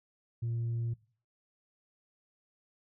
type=tone; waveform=sine; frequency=116.54 Hz; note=A#2; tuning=in tune; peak=-29 dBFS; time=0.42-0.94 s; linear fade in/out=10 ms; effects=noise-tail reverb RT60 0.4 s tail -20 dB re dry + tanh soft clip ceiling -29 dBFS